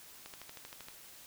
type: click train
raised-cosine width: 0.2 ms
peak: -29 dBFS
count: 9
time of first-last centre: 0.26-0.885 s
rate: 12.8 Hz
effects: white hiss -54 dBFS RMS until 1.26 s